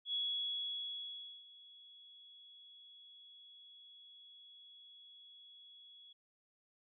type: tone with ADSR envelope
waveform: sine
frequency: 3361 Hz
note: G#7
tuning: 20 cents sharp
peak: -34 dBFS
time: 0.05-6.13 s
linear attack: 85 ms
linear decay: 1300 ms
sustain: -22 dB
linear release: 7 ms
effects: none